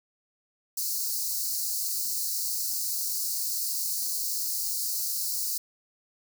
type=high-pass noise; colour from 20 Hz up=white; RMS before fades=-30 dBFS; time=0.77-5.58 s; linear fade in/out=5 ms; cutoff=4200 Hz; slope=96 dB/octave; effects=none